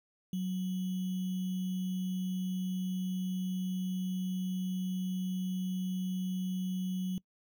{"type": "tone with sample-and-hold", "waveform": "sine", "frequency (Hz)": 185, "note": "F#3", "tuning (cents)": 0, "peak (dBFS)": -31, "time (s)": [0.33, 7.18], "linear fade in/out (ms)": 2, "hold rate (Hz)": 3150, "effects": ["noise-tail reverb RT60 0.1 s tail -23 dB re dry"]}